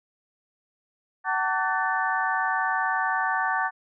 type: tone cluster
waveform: sine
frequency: 756 / 896 / 1149 / 1506 / 1767 Hz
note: F#5 / A5 / D6 / F#6 / A6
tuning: +37 / +31 / -38 / +30 / +7 cents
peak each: -29 dBFS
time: 1.24-3.71 s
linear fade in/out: 50 ms
effects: none